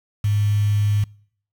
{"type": "tone with quantisation", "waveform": "sine", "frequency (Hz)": 103.6, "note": "G#2", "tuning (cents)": -4, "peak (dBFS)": -16, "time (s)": [0.24, 1.04], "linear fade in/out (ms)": 5, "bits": 6, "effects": ["noise-tail reverb RT60 0.6 s tail -26 dB re dry"]}